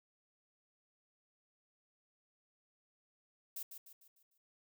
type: noise with echo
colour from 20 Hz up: violet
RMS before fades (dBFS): -43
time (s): 3.56-3.63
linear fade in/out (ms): 5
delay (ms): 150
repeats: 5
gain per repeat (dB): -7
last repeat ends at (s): 4.38
effects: none